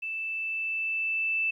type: tone with level ramp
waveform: sine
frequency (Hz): 2643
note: E7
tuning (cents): +4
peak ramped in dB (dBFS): -31 to -24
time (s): 0.02-1.51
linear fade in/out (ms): 10
effects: 11-bit